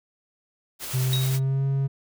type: noise with tremolo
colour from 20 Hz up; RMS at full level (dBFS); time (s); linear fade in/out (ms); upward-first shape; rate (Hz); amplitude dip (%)
white; -32; 0.79-1.4; 50; triangle; 9.3; 35
type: tone with pitch glide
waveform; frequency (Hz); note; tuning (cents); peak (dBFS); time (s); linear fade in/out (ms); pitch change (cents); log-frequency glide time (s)
triangle; 129.2 to 136.72; C3 to C#3; -21 to -24; -19; 0.93-1.88; 20; +97; 1.06-1.65
type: tone with exponential decay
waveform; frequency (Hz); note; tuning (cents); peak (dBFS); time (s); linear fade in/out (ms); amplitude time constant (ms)
sine; 3800; A#7; +33; -23; 1.13-1.43; 1; 64
effects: none

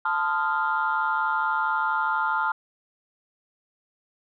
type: chord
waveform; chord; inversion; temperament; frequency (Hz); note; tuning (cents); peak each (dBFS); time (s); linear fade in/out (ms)
sine; F dominant seventh; first; equal with one note detuned; 880 / 1024.4 / 1244.5 / 1396.9; A5 / C6 / Eb6 / F6; 0 / -37 / 0 / 0; -26 / -29 / -29 / -25; 0.05-2.52; 5
effects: tanh soft clip ceiling -14 dBFS

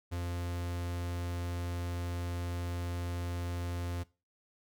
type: tone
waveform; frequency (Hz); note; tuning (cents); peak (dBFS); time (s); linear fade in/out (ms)
45% pulse; 87.31; F2; 0; -34; 0.11-4.04; 20
effects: noise-tail reverb RT60 0.3 s tail -20 dB re dry

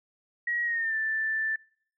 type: tone with pitch glide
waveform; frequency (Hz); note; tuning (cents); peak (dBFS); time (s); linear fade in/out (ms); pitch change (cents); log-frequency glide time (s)
sine; 1904 to 1766.3; A#6 to A6; +36 to +6; -26; 0.47-1.56; 5; -130; 0.64-0.96
effects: noise-tail reverb RT60 0.6 s tail -26 dB re dry

